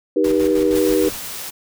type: chord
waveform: sine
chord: Eb augmented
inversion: none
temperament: equal with one note detuned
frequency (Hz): 311.1 / 392 / 483.2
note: Eb4 / G4 / B4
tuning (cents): 0 / 0 / -38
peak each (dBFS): -18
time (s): 0.16-1.09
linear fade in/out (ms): 5
type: noise with tremolo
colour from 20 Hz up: pink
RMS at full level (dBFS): -31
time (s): 0.24-1.17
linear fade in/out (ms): 5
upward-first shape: square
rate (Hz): 6.4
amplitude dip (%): 50
type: noise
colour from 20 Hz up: white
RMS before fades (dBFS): -30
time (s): 0.74-1.51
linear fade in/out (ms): 20
effects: none